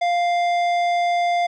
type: tone with tanh clipping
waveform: sine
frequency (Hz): 698.5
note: F5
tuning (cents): 0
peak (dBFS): -19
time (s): 0.01-1.47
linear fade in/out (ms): 10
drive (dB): 13
effects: none